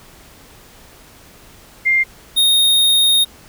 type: tone pair in turn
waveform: sine / square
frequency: 2106 / 3708 Hz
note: C7 / A#7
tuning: +11 / -10 cents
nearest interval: minor seventh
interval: 979 cents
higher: second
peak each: -11 / -11 dBFS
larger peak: neither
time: 1.85-2.04 / 2.36-3.25 s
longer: second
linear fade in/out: 20 ms
effects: pink hiss -44 dBFS RMS until 3.48 s